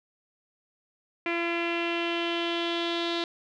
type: tone with low-pass filter sweep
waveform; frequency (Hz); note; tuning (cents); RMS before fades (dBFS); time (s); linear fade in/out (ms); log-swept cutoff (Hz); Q
sawtooth; 340; F4; -46; -29; 1.26-3.24; 2; 2400 to 3800; 5
effects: none